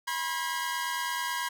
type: tone cluster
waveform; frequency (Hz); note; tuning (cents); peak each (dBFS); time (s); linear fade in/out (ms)
sawtooth; 973 / 1062 / 1627; B5 / C6 / G#6; -26 / +25 / -36; -29 / -33 / -31; 0.07-1.49; 10
effects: none